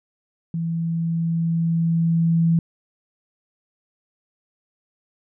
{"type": "tone with level ramp", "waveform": "sine", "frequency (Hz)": 165.9, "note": "E3", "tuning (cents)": 11, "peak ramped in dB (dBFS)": [-22, -14], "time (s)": [0.54, 2.59], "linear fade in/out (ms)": 2, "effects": []}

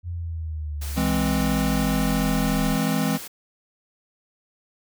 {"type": "linear sweep", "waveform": "sine", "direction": "down", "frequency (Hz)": [88.1, 34.92], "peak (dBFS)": -27, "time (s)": [0.03, 2.78], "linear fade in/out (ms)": 50}
{"type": "noise", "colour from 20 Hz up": "white", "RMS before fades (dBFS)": -37, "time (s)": [0.81, 3.28], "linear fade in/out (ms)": 10}
{"type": "chord", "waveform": "square", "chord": "E augmented", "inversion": "none", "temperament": "equal", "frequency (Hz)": [164.81, 207.7, 261.6], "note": ["E3", "G#3", "B#3"], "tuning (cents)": [0, 0, 0], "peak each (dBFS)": -26, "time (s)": [0.96, 3.18], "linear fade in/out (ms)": 20}
{"effects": []}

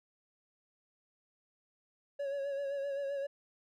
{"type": "tone with vibrato", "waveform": "triangle", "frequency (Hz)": 558, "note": "C#5", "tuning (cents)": 11, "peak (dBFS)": -32, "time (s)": [2.19, 3.27], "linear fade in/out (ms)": 10, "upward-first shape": "sine", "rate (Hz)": 7.7, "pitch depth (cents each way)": 38, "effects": []}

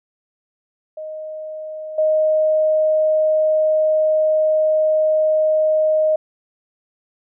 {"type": "tone with level steps", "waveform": "sine", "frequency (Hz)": 622.3, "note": "D#5", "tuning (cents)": 0, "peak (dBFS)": [-27, -13], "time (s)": [0.97, 6.16], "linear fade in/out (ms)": 5, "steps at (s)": 1.98, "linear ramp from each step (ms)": 5, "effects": []}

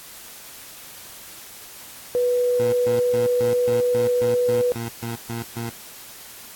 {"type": "tone", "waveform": "sine", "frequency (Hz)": 491.2, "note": "B4", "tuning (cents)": -9, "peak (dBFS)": -17, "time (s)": [2.15, 4.72], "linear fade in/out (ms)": 0}
{"type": "tone bursts", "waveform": "20% pulse", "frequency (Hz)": 116.54, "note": "A#2", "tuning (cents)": 0, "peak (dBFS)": -22, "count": 12, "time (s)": [2.59, 5.7], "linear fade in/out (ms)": 10, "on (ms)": 140, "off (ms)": 130}
{"effects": ["white hiss -41 dBFS RMS until 6.55 s", "AAC 64 kbps"]}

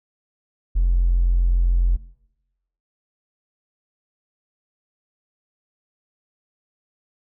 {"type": "tone", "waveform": "triangle", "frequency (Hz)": 43.65, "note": "F1", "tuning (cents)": 0, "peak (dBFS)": -11, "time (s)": [0.75, 1.97], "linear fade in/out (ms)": 20, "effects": ["noise-tail reverb RT60 0.9 s tail -23 dB re dry", "tanh soft clip ceiling -12 dBFS"]}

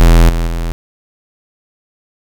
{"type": "tone with level steps", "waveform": "square", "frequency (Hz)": 41.9, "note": "E1", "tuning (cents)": 29, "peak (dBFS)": [-4, -13, -16], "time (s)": [0, 0.72], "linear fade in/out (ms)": 0, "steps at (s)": [0.29, 0.47], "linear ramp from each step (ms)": 5, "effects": []}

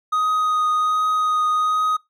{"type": "tone with vibrato", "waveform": "triangle", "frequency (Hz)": 1248, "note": "D#6", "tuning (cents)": 5, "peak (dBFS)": -15, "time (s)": [0.12, 1.97], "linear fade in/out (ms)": 10, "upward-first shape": "triangle", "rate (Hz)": 1.3, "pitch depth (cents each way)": 12, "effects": ["noise-tail reverb RT60 0.2 s tail -23 dB re dry"]}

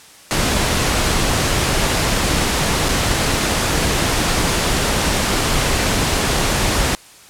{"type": "noise with dropouts", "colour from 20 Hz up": "pink", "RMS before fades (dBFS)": -17, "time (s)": [0.31, 6.95], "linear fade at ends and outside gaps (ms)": 0, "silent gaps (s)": [2.886, 2.89], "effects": ["white hiss -43 dBFS RMS until 7.29 s", "low-pass 10000 Hz 12 dB/octave"]}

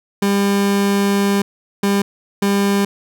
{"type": "tone bursts at uneven times", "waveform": "30% pulse", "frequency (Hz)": 200, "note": "G3", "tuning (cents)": 35, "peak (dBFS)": -11, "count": 3, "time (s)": [[0.22, 1.42], [1.83, 2.02], [2.42, 2.85]], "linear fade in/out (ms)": 5, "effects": []}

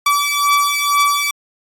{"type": "beating tone pair", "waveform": "sawtooth", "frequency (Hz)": [1151, 1153.1], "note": ["D6", "D6"], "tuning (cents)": [-35, -32], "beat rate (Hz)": 2.1, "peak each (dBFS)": [-13, -12], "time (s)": [0.06, 1.31], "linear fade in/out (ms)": 5, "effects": ["AAC 64 kbps"]}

